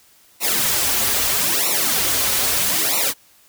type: noise with flanger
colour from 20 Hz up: white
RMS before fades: -19 dBFS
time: 0.4-3.14 s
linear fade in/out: 50 ms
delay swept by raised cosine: 0.61 to 6.51 ms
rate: 0.78 Hz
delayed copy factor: -0.95
effects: white hiss -53 dBFS RMS until 3.48 s